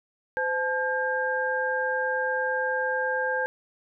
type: tone cluster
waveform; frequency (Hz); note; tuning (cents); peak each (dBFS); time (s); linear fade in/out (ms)
sine; 513 / 868 / 1602; C5 / A5 / G6; -34 / -24 / +37; -28 / -31 / -27; 0.37-3.46; 0
effects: none